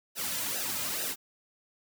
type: noise with flanger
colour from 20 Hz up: white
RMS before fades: -33 dBFS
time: 0.15-1.16 s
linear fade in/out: 50 ms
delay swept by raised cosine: 0.89 to 2.69 ms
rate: 2.3 Hz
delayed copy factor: -0.75
effects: none